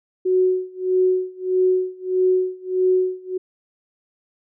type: tone with tremolo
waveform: sine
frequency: 370 Hz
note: F#4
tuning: in tune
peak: -13 dBFS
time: 0.25-3.38 s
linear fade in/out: 10 ms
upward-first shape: sine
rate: 1.6 Hz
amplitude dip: 95%
effects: none